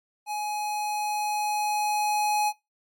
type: tone with level ramp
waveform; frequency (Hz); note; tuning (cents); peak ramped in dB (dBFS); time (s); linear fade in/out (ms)
square; 840; G#5; +19; -29 to -22; 0.26-2.53; 50
effects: noise-tail reverb RT60 0.2 s tail -20 dB re dry + MP3 64 kbps